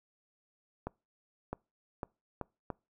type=accelerating click train; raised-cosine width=1 ms; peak=-22 dBFS; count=5; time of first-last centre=0.87-2.703 s; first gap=660 ms; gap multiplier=0.76; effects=noise-tail reverb RT60 0.3 s tail -26 dB re dry